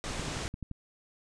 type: low-pass noise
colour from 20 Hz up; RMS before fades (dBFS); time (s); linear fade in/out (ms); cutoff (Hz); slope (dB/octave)
pink; -37; 0.04-0.48; 0; 9000; 48
type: click train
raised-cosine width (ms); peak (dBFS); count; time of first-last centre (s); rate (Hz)
5; -26; 8; 0.11-0.713; 11.6
effects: none